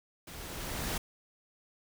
pink noise with level ramp, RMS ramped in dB -46 to -33 dBFS, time 0.27-0.98 s, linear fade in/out 5 ms, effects none

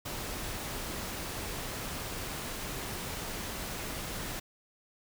pink noise, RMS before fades -38 dBFS, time 0.05-4.4 s, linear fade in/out 10 ms, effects none

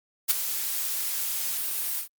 blue noise with ADSR envelope, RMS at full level -19 dBFS, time 0.28-2.08 s, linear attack 26 ms, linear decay 17 ms, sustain -10 dB, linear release 97 ms, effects Opus 48 kbps

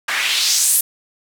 white noise with band-pass filter sweep, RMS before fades -17 dBFS, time 0.08-0.81 s, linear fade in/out 5 ms, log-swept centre 1500 to 12000 Hz, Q 2, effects none

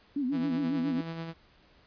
sine tone with vibrato, 267.4 Hz, C4, 38 cents sharp, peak -27 dBFS, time 0.16-1.01 s, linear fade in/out 5 ms, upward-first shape sine, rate 7.3 Hz, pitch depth 150 cents each way
sawtooth tone with tremolo, 164.81 Hz, E3, in tune, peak -30 dBFS, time 0.31-1.34 s, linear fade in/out 50 ms, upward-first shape sine, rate 9.2 Hz, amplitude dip 40%
effects pink hiss -61 dBFS RMS until 1.86 s + resampled to 11025 Hz

